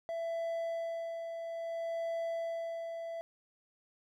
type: tone with tremolo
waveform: triangle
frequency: 666 Hz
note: E5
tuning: 18 cents sharp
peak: -31 dBFS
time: 0.09-3.21 s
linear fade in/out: 0 ms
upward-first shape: sine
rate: 0.6 Hz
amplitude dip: 45%
effects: none